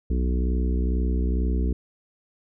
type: harmonic tone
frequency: 62.2 Hz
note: B1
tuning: 13 cents sharp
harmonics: 1 / 3 / 4 / 5 / 6 / 7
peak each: -21 / -31 / -33 / -35 / -37 / -38 dBFS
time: 0.1-1.73 s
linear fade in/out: 5 ms
effects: none